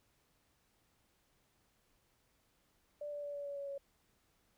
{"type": "tone with pitch steps", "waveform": "sine", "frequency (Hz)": [587.3, 582.2, 577.2, 572.2, 567.3, 562.4, 557.5], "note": ["D5", "D5", "D5", "D5", "C#5", "C#5", "C#5"], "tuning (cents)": [0, -15, -30, -45, 40, 25, 10], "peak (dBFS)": -40, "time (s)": [3.01, 3.78], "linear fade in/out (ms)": 5, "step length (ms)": 110, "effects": ["pink hiss -75 dBFS RMS until 4.57 s"]}